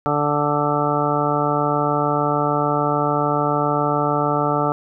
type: harmonic tone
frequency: 146.83 Hz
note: D3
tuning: in tune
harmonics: 1 / 2 / 3 / 4 / 5 / 6 / 8 / 9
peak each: -25 / -25 / -25 / -25 / -25 / -25 / -25 / -25 dBFS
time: 0.06-4.72 s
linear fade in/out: 0 ms
effects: none